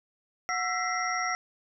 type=tone cluster; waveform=sine; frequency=732 / 1337 / 1934 / 2055 / 5610 Hz; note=F#5 / E6 / B6 / C7 / F8; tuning=-19 / +24 / -37 / -32 / +7 cents; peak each=-33 / -31 / -36 / -34 / -36 dBFS; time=0.49-1.35 s; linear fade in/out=0 ms; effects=none